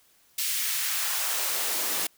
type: noise with high-pass filter sweep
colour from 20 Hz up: white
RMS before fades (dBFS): -28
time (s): 0.38-2.07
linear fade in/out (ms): 5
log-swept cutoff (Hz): 2800 to 220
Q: 1
effects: white hiss -62 dBFS RMS until 2.17 s